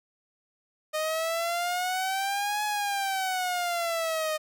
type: exponential two-way sweep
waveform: sawtooth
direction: up then down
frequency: 615 to 845 to 615 Hz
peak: -23 dBFS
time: 0.93-4.38 s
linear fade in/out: 20 ms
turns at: 2.64 s
effects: none